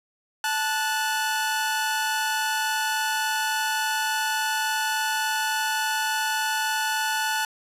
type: tone pair together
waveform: sawtooth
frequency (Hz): 874.5 / 1472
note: A5 / F#6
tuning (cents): -11 / -9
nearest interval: major sixth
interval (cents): 902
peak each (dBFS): -22 / -23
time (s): 0.44-7.45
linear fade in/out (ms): 2
effects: resampled to 32000 Hz